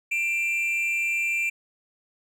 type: tone pair together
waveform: triangle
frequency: 2365 / 2668 Hz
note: D7 / E7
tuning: +12 / +20 cents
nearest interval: major second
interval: 208 cents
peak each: -22 / -29 dBFS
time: 0.11-1.5 s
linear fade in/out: 10 ms
effects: none